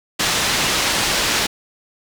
white low-pass noise, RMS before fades -19 dBFS, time 0.19-1.47 s, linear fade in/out 10 ms, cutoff 5300 Hz, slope 12 dB/octave, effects none

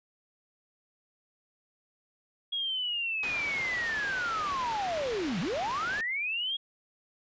sine linear two-way sweep, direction down then up, 3322 to 152.5 to 3322 Hz, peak -29 dBFS, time 2.52-6.57 s, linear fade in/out 10 ms, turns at 5.4 s
white low-pass noise, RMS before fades -40 dBFS, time 3.23-6.01 s, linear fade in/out 2 ms, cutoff 3000 Hz, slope 12 dB/octave
effects resampled to 16000 Hz

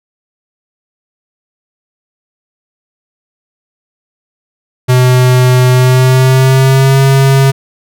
square tone with pitch glide, 126.5 to 135.58 Hz, B2 to C#3, +42 to -38 cents, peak -5 dBFS, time 4.88-7.52 s, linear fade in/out 20 ms, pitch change +120 cents, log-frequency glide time 5.71-7 s, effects none

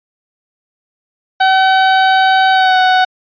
30% pulse tone with pitch glide, 761 to 743.6 Hz, F#5 to F#5, +48 to +8 cents, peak -5 dBFS, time 1.4-3.05 s, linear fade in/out 10 ms, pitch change -40 cents, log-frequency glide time 2.52-2.78 s, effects resampled to 11025 Hz

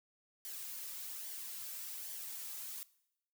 blue noise with flanger, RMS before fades -45 dBFS, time 0.45-2.83 s, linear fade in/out 0 ms, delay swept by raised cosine 0.76 to 2.86 ms, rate 1.2 Hz, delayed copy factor -0.5, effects noise-tail reverb RT60 0.8 s tail -20 dB re dry

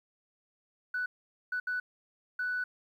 sine tone bursts at uneven times, 1487 Hz, F#6, 8 cents sharp, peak -29 dBFS, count 4, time 0.94-1.06 / 1.52-1.6 / 1.67-1.8 / 2.39-2.64 s, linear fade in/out 5 ms, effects tanh soft clip ceiling -26 dBFS + 11-bit

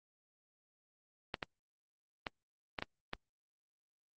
clicks, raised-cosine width 0.3 ms, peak -20 dBFS, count 6, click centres 1.342 / 1.428 / 2.268 / 2.788 / 2.824 / 3.134 s, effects Opus 24 kbps

